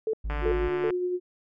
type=tone bursts; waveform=sine; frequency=440 Hz; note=A4; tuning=in tune; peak=-24 dBFS; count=3; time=0.07-0.902 s; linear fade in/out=2 ms; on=64 ms; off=320 ms
type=tone; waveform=triangle; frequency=53.1 Hz; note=G#1; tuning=39 cents sharp; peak=-26 dBFS; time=0.24-0.69 s; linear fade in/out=10 ms
type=click train; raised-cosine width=0.5 ms; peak=-20 dBFS; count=90; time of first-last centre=0.3-0.905 s; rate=147 Hz
type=tone with tremolo; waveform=sine; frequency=360 Hz; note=F#4; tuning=47 cents flat; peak=-24 dBFS; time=0.41-1.2 s; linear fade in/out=50 ms; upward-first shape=sine; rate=9.8 Hz; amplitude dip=30%
effects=none